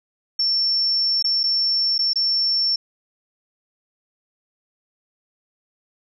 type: tone with dropouts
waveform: sine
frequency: 5420 Hz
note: E8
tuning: 47 cents sharp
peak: -17 dBFS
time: 0.39-2.76 s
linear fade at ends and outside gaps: 5 ms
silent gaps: 1.226-1.242 / 1.433-1.437 / 1.981-1.989 / 2.134-2.157 s
effects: none